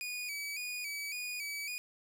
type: tone with vibrato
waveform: sawtooth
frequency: 2372 Hz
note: D7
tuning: 17 cents sharp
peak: -34 dBFS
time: 0.01-1.78 s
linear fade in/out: 0 ms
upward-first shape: square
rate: 1.8 Hz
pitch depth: 64 cents each way
effects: 11-bit